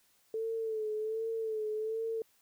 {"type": "tone with vibrato", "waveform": "sine", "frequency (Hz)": 440, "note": "A4", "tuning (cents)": 0, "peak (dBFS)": -32, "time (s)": [0.34, 2.22], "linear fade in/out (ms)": 2, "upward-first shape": "sine", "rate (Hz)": 1.3, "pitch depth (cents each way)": 48, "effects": ["white hiss -69 dBFS RMS until 2.41 s"]}